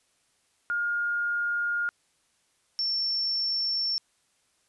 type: tone pair in turn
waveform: sine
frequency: 1419 / 5424 Hz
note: F6 / E8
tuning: +27 / +49 cents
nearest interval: octave + major seventh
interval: 2322 cents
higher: second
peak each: -25 dBFS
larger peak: neither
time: 0.7-1.89 / 2.79-3.98 s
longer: neither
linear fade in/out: 0 ms
effects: white hiss -69 dBFS RMS until 4.68 s + resampled to 24000 Hz